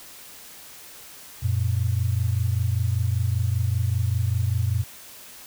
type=tone pair together; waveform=sine; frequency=91.41 / 116.54 Hz; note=F#2 / A#2; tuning=-20 / 0 cents; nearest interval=major third; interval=420 cents; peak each=-23 dBFS; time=1.42-4.84 s; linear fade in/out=20 ms; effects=white hiss -44 dBFS RMS until 5.46 s